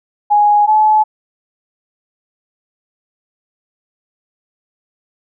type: tone pair in turn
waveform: sine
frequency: 830.6 / 858.9 Hz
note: G#5 / A5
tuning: 0 / -42 cents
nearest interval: minor second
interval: 58 cents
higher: second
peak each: -7 dBFS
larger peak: neither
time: 0.3-0.67 / 0.67-1.04 s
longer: neither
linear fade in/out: 20 ms
effects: none